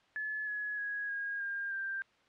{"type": "tone with pitch steps", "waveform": "sine", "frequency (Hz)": [1718, 1689.5, 1661.4, 1633.8, 1606.7, 1580], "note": ["A6", "G#6", "G#6", "G#6", "G6", "G6"], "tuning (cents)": [-42, 29, 0, -29, 42, 13], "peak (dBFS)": -34, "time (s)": [0.16, 2.02], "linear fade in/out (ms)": 0, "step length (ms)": 310, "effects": ["white hiss -67 dBFS RMS until 2.28 s", "low-pass 3000 Hz 12 dB/octave"]}